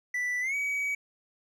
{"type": "tone with pitch glide", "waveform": "triangle", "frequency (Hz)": [1975.5, 2269], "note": ["B6", "C#7"], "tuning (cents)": [0, 40], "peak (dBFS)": -26, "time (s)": [0.14, 0.95], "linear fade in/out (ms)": 5, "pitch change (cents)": 240, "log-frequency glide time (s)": [0.41, 0.55], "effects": []}